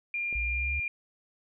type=tone; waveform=sine; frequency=2400 Hz; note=D7; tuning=37 cents sharp; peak=-29 dBFS; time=0.14-0.88 s; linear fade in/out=2 ms
type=click; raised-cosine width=2 ms; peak=-33 dBFS; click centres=0.327 s
type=linear sweep; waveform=sine; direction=up; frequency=56.8 to 73.42 Hz; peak=-31 dBFS; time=0.35-0.8 s; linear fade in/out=5 ms
effects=none